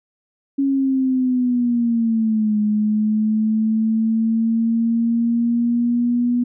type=linear two-way sweep; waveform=sine; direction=down then up; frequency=277.2 to 210.1 to 243.7 Hz; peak=-15 dBFS; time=0.58-6.44 s; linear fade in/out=10 ms; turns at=2.59 s; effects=none